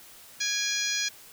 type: harmonic tone with a mistuned harmonic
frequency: 830.6 Hz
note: G#5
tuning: in tune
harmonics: 2 / 3 / 4 / 5 / 6 / 7 / 8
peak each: -34 / -34 / -34 / -34 / -34 / -34 / -34 dBFS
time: 0.4-1.09 s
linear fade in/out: 10 ms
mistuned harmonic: 3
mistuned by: -57 cents
effects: white hiss -50 dBFS RMS until 1.32 s